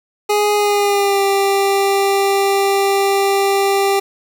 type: tone with pitch glide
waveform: 25% pulse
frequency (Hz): 415.3 to 394.9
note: G#4 to G4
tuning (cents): 0 to +13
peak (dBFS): -9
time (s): 0.29-4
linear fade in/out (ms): 10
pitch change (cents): -87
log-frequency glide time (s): 0.55-1.22
effects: 8-bit